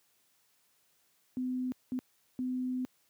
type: tone bursts at uneven times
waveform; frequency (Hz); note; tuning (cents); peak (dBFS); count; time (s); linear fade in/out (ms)
sine; 253.9; B3; +48; -31; 3; 1.37-1.72 / 1.92-1.99 / 2.39-2.85; 0
effects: white hiss -71 dBFS RMS until 3.09 s + high-pass 80 Hz 12 dB/octave